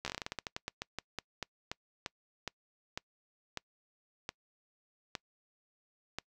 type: slowing click train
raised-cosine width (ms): 0.2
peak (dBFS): -19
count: 26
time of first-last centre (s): 0.05-6.186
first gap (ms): 13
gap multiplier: 1.2
effects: noise-tail reverb RT60 0.1 s tail -26 dB re dry